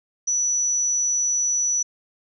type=tone; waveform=sine; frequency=5920 Hz; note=F#8; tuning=in tune; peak=-19 dBFS; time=0.27-1.83 s; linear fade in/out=10 ms; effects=none